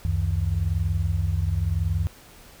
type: tone cluster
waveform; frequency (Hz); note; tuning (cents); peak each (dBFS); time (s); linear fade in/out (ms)
sine; 70.6 / 91.5 / 157.1; C#2 / F#2 / D#3; +32 / -19 / +17; -26 / -23 / -31; 0.05-2.07; 0
effects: pink hiss -49 dBFS RMS until 2.6 s